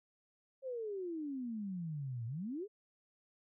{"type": "exponential two-way sweep", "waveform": "sine", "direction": "down then up", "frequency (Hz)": [543, 111.6, 444.2], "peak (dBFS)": -38, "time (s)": [0.62, 2.68], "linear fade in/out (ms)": 50, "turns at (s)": 2.26, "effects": []}